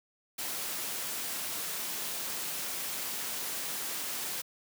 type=noise; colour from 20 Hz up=white; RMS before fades=-36 dBFS; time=0.38-4.42 s; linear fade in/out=10 ms; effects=high-pass 150 Hz 12 dB/octave